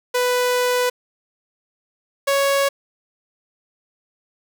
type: tone pair in turn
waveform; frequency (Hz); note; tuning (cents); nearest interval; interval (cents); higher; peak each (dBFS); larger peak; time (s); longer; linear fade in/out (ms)
sawtooth; 495.6 / 555.4; B4 / C#5; +6 / +3; major second; 197; second; -13 / -12; second; 0.14-0.9 / 2.27-2.69; first; 10
effects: 7-bit